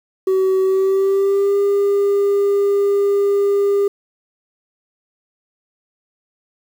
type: tone with pitch glide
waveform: sine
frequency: 379.3 to 401.9 Hz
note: F#4 to G4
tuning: +43 to +43 cents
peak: -10 dBFS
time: 0.27-3.88 s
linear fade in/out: 5 ms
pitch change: +100 cents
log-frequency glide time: 0.62-1.58 s
effects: tanh soft clip ceiling -12 dBFS + 7-bit